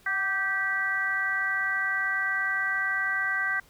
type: harmonic tone with a mistuned harmonic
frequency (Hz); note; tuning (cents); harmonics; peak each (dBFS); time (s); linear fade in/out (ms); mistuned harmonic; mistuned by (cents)
390.3; G4; -8; 2 / 3 / 4 / 5; -39 / -35 / -27 / -29; 0.06-3.6; 5; 2; -59
effects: pink hiss -58 dBFS RMS until 3.69 s